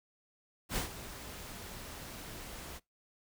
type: noise with ADSR envelope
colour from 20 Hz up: pink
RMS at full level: -33 dBFS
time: 0.69-2.8 s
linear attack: 72 ms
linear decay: 120 ms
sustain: -13 dB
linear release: 36 ms
effects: noise-tail reverb RT60 0.2 s tail -24 dB re dry